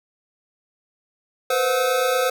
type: tone cluster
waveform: square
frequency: 485.3 / 514 / 724 / 1292 Hz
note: B4 / C5 / F#5 / E6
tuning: -30 / -31 / -38 / -35 cents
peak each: -28 / -21 / -28 / -26 dBFS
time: 1.5-2.3 s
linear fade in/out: 5 ms
effects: none